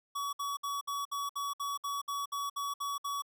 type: tone bursts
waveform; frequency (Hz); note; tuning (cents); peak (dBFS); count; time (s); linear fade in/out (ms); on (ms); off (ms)
square; 1131; C#6; +34; -34; 13; 0.15-3.222; 10; 180; 61
effects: none